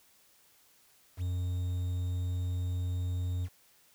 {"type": "tone with quantisation", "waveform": "triangle", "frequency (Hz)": 90, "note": "F#2", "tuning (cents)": -47, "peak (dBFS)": -28, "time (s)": [1.17, 3.49], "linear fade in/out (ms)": 50, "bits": 9, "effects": ["white hiss -64 dBFS RMS until 3.94 s"]}